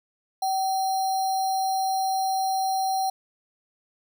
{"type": "tone with sample-and-hold", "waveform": "sine", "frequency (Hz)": 764, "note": "G5", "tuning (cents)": -45, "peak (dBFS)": -22, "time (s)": [0.42, 3.1], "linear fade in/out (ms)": 5, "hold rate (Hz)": 4900, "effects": []}